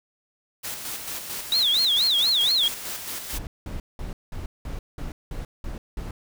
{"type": "noise with tremolo", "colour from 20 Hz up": "white", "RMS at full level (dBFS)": -32, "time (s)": [0.63, 3.39], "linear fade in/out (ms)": 20, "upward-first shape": "square", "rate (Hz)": 4.5, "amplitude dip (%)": 40}
{"type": "tone with vibrato", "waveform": "sine", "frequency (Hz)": 3729, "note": "A#7", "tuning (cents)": 0, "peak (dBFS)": -18, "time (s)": [1.52, 2.68], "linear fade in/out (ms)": 2, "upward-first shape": "sine", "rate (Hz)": 4.2, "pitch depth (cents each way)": 240}
{"type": "noise bursts", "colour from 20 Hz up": "brown", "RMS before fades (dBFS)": -32, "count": 9, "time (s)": [3.33, 6.11], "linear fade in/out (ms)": 2, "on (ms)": 140, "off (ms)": 190}
{"effects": []}